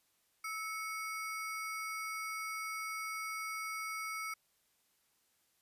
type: ring-modulated tone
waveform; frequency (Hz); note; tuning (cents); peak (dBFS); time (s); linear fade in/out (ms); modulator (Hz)
square; 1760; A6; 0; -36; 0.44-4.34; 5; 456
effects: white hiss -75 dBFS RMS until 5.61 s + resampled to 32000 Hz